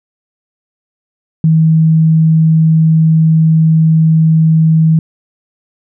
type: tone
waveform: sine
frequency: 160 Hz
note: D#3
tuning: 49 cents sharp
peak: -5 dBFS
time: 1.44-4.99 s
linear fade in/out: 2 ms
effects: none